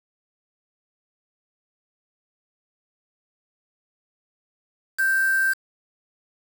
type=tone with quantisation; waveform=sine; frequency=1568 Hz; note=G6; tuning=in tune; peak=-18 dBFS; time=4.98-5.54 s; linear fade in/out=20 ms; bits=5; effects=none